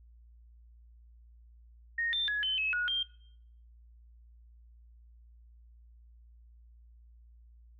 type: tone with pitch steps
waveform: sine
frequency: 1857 / 3574 / 1684 / 3059 / 2577 / 1454 / 3182 Hz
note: A#6 / A7 / G#6 / G7 / E7 / F#6 / G7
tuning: -7 / +26 / +24 / -43 / -40 / -31 / +25 cents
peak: -29 dBFS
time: 1.98-3.03 s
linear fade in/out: 5 ms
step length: 150 ms
effects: noise-tail reverb RT60 0.7 s tail -20 dB re dry + added 58 Hz sine -54 dBFS peak until 7.79 s